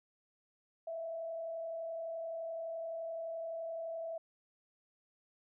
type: tone with frequency modulation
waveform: sine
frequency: 659.3 Hz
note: E5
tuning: in tune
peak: -38 dBFS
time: 0.87-4.18 s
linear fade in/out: 5 ms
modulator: 31.7 Hz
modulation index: 0.4
effects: none